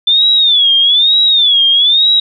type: tone with vibrato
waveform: sine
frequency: 3520 Hz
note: A7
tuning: in tune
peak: -6 dBFS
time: 0.07-2.2 s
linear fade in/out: 5 ms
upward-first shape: sine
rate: 1.1 Hz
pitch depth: 160 cents each way
effects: none